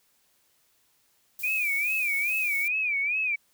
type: noise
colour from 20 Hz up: violet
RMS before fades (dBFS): -38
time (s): 1.39-2.68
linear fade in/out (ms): 2
type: tone with vibrato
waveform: sine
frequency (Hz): 2393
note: D7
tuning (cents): +32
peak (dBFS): -24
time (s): 1.43-3.36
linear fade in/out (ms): 10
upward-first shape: sine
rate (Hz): 2.4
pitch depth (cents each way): 140
effects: white hiss -67 dBFS RMS until 3.53 s